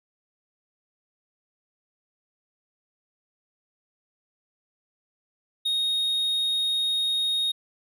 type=tone; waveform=triangle; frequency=3729 Hz; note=A#7; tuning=in tune; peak=-21 dBFS; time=5.65-7.52 s; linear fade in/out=10 ms; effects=none